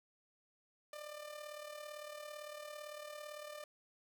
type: tone with amplitude modulation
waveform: sawtooth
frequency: 597 Hz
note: D5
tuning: 28 cents sharp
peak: -40 dBFS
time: 0.93-3.64 s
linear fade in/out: 2 ms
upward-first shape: sine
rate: 37.8 Hz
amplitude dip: 60%
effects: none